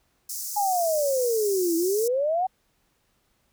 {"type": "high-pass noise", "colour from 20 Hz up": "pink", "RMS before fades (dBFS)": -33, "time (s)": [0.29, 2.08], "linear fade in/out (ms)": 5, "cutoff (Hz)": 5300, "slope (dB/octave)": 48}
{"type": "exponential two-way sweep", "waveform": "sine", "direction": "down then up", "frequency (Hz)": [841, 325.9, 770], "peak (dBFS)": -21, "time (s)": [0.56, 2.47], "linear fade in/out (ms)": 10, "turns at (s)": 1.76}
{"effects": ["pink hiss -69 dBFS RMS until 3.52 s"]}